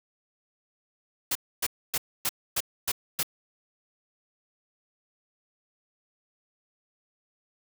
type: noise bursts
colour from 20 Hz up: white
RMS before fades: -27 dBFS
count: 7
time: 1.31-3.231 s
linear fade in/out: 5 ms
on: 43 ms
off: 270 ms
effects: none